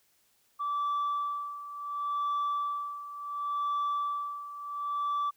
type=tone with tremolo; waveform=sine; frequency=1160 Hz; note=D6; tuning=22 cents flat; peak=-25 dBFS; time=0.59-5.31 s; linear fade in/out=20 ms; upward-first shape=sine; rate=0.7 Hz; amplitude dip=80%; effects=tanh soft clip ceiling -26 dBFS + white hiss -69 dBFS RMS until 5.36 s